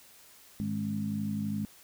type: harmonic tone with a mistuned harmonic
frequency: 51.91 Hz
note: G#1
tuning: in tune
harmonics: 2 / 3 / 4 / 5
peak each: -39 / -40 / -31 / -41 dBFS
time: 0.6-1.65 s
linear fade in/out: 0 ms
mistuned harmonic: 5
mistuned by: +73 cents
effects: white hiss -56 dBFS RMS until 1.83 s